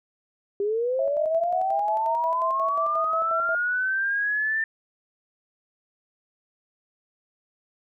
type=linear sweep; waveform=sine; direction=up; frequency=395.1 to 1795 Hz; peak=-22 dBFS; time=0.6-4.64 s; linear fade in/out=2 ms
type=tone with tremolo; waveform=sine; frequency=655 Hz; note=E5; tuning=11 cents flat; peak=-26 dBFS; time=0.99-3.55 s; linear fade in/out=2 ms; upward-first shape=square; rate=5.6 Hz; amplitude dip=65%
effects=none